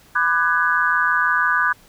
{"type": "chord", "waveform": "sine", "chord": "G# half-diminished seventh", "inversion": "first", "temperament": "just", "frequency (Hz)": [996.7, 1196.1, 1495.1, 1661.2], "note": ["B5", "D6", "F#6", "G#6"], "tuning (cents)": [16, 31, 18, 0], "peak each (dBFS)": [-24, -21, -19, -21], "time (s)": [0.15, 1.73], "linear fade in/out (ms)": 10, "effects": ["pink hiss -51 dBFS RMS until 1.88 s"]}